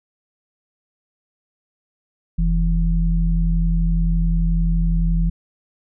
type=tone pair together; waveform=sine; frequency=44.19 / 166.1 Hz; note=F1 / E3; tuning=+21 / +13 cents; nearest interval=octave + major seventh; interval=2292 cents; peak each=-16 / -20 dBFS; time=2.38-5.3 s; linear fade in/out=10 ms; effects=none